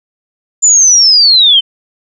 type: linear sweep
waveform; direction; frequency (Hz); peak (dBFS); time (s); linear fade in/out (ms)
sine; down; 7150 to 3032; -3; 0.62-1.61; 20
effects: none